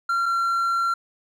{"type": "tone pair in turn", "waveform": "triangle", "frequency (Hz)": [1374, 1367.4], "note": ["F6", "F6"], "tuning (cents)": [-29, -37], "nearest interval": "unison", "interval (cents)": 8, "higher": "first", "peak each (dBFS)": -18, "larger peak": "neither", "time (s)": [[0.09, 0.26], [0.26, 0.94]], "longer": "second", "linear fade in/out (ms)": 5, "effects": []}